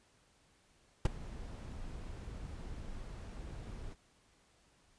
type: noise with ADSR envelope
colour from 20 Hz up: brown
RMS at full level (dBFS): -24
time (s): 1.05-3.95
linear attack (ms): 4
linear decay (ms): 17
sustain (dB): -21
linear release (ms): 29
effects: pink hiss -69 dBFS RMS until 4.98 s + resampled to 22050 Hz